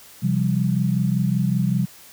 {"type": "chord", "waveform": "sine", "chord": "C suspended fourth", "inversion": "none", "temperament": "equal with one note detuned", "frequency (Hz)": [130.81, 170.72, 196], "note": ["C3", "F3", "G3"], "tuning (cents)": [0, -39, 0], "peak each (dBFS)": -22, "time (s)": [0.22, 1.86], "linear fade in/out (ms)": 20, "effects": ["white hiss -46 dBFS RMS until 2.12 s"]}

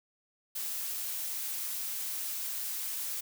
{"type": "noise", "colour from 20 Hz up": "blue", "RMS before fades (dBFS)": -36, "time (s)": [0.55, 3.21], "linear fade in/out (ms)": 10, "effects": []}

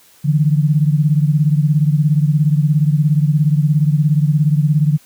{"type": "beating tone pair", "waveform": "sine", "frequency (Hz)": [146.83, 163.83], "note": ["D3", "E3"], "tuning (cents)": [0, -10], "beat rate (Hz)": 17, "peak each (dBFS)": [-12, -16], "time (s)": [0.24, 4.98], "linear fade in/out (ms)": 20, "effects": ["white hiss -49 dBFS RMS until 5.05 s"]}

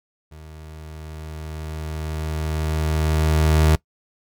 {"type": "tone with level ramp", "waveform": "30% pulse", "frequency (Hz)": 78, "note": "D#2", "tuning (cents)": 5, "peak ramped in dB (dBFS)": [-37, -10], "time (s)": [0.31, 3.76], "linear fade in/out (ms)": 10, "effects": ["noise-tail reverb RT60 0.1 s tail -21 dB re dry"]}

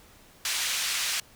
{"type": "band-pass noise", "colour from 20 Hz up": "pink", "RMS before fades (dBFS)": -29, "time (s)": [0.45, 1.2], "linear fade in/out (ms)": 2, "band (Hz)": [2200, 9400], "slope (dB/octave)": 12, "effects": ["pink hiss -55 dBFS RMS until 1.35 s"]}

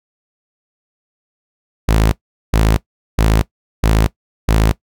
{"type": "tone bursts", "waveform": "sawtooth", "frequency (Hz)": 54.1, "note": "A1", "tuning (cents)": -29, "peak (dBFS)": -6, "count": 5, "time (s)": [1.88, 4.72], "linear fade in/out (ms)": 10, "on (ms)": 240, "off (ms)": 410, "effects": ["noise-tail reverb RT60 0.1 s tail -19 dB re dry"]}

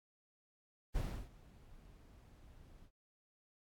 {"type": "noise with ADSR envelope", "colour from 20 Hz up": "brown", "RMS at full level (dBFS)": -37, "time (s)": [0.94, 2.91], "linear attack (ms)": 22, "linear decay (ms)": 320, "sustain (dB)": -22, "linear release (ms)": 69, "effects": ["AAC 64 kbps"]}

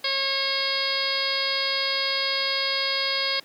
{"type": "harmonic tone", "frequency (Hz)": 544, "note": "C#5", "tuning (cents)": -33, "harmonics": [1, 2, 3, 4, 5, 6, 7, 8, 9], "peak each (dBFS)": [-33, -34, -34, -30, -37, -31, -33, -29, -29], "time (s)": [0.04, 3.4], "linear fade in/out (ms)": 5, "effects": ["pink hiss -52 dBFS RMS until 3.44 s", "high-pass 200 Hz 12 dB/octave"]}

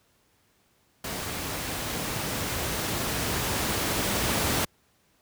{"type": "noise with level ramp", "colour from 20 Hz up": "pink", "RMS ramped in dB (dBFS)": [-33, -25], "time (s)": [1.04, 4.65], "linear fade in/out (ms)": 5, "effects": ["pink hiss -66 dBFS RMS until 5.21 s", "high-pass 60 Hz 12 dB/octave"]}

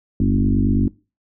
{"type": "tone with frequency modulation", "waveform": "sine", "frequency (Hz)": 155, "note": "D#3", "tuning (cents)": -6, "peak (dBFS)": -14, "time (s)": [0.2, 0.88], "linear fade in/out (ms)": 2, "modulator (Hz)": 48.9, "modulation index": 2.9, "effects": ["noise-tail reverb RT60 0.3 s tail -21 dB re dry"]}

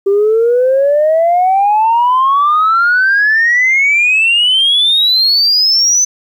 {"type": "exponential sweep", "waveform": "sine", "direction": "up", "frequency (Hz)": [390, 6140], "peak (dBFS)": -6, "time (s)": [0.06, 6.05], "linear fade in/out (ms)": 10, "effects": ["tanh soft clip ceiling -4 dBFS", "8-bit"]}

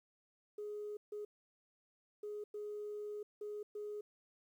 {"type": "tone bursts at uneven times", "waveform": "sine", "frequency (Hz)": 417.6, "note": "G#4", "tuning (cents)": 10, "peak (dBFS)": -40, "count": 6, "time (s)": [[0.58, 0.97], [1.12, 1.25], [2.23, 2.44], [2.54, 3.23], [3.41, 3.63], [3.75, 4.01]], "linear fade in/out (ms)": 5, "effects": ["tanh soft clip ceiling -37 dBFS", "12-bit"]}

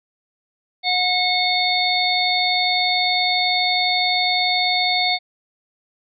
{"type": "harmonic tone with a mistuned harmonic", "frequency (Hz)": 727, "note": "F#5", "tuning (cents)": -31, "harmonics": [1, 3, 5, 6], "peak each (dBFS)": [-22, -22, -22, -22], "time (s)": [0.83, 5.19], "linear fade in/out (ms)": 50, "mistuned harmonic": 6, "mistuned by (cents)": 18, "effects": []}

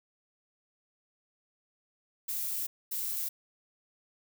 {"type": "noise bursts at uneven times", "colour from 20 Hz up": "violet", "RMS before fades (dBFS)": -34, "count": 2, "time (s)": [[2.28, 2.67], [2.91, 3.29]], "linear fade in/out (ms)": 10, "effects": []}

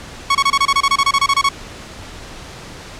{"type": "tone bursts", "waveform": "sawtooth", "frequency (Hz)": 1108.7, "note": "C#6", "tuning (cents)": 0, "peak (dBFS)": -7, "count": 16, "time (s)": [0.3, 1.49], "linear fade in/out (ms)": 5, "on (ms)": 50, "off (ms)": 26, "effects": ["pink hiss -34 dBFS RMS until 2.99 s", "low-pass 7000 Hz 12 dB/octave"]}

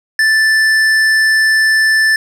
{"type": "tone with hard clipping", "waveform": "sine", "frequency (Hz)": 1760, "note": "A6", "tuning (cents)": 0, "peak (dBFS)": -10, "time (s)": [0.19, 2.16], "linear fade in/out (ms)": 2, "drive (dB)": 10, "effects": []}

